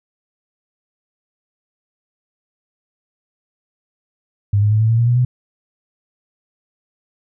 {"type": "tone with pitch steps", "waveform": "sine", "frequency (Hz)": [101.6, 104.64, 107.77, 110.99, 114.31, 117.72, 121.24, 124.87], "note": ["G#2", "G#2", "A2", "A2", "A#2", "A#2", "B2", "B2"], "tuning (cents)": [-38, 14, -35, 16, -33, 17, -32, 20], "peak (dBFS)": -11, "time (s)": [4.53, 5.25], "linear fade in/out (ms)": 5, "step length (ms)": 90, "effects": []}